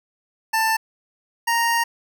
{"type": "tone pair in turn", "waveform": "25% pulse", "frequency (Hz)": [888, 931.3], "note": ["A5", "A#5"], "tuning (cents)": [16, -2], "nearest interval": "minor second", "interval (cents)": 82, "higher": "second", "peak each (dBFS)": -14, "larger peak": "neither", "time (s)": [[0.53, 0.77], [1.47, 1.84]], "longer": "second", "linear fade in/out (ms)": 10, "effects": []}